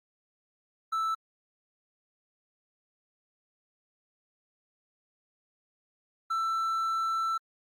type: tone pair in turn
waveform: triangle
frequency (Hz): 1318.5 / 1332.3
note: E6 / E6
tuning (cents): 0 / +18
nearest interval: unison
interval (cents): 18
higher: second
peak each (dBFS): -25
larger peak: neither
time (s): 0.92-1.15 / 6.3-7.38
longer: second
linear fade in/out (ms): 10
effects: Opus 48 kbps